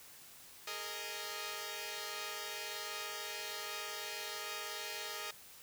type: chord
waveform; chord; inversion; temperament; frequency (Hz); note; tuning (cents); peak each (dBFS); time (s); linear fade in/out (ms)
5% pulse; Ab suspended second; none; equal with one note detuned; 415.3 / 461.6 / 622.3; Ab4 / Bb4 / Eb5; 0 / -17 / 0; -34; 0.67-5.31; 5
effects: white hiss -56 dBFS RMS until 5.62 s